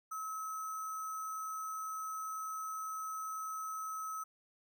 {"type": "tone with sample-and-hold", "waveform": "sine", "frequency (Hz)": 1289, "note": "E6", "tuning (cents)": -39, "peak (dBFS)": -38, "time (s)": [0.11, 4.24], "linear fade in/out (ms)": 10, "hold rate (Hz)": 7350, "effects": []}